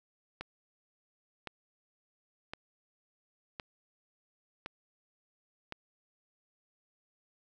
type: click train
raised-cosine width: 0.3 ms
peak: -23 dBFS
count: 6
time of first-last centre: 0.41-5.723 s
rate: 0.941 Hz
effects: none